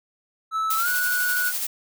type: tone with pitch glide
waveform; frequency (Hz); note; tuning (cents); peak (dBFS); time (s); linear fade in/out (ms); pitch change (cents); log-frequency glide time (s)
triangle; 1308 to 1468.2; E6 to F#6; -14 to -14; -20; 0.51-1.53; 50; +200; 0.77-0.89
type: noise with tremolo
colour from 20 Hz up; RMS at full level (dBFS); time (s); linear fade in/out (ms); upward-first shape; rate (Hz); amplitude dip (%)
blue; -26; 0.7-1.67; 5; sine; 12; 35
effects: none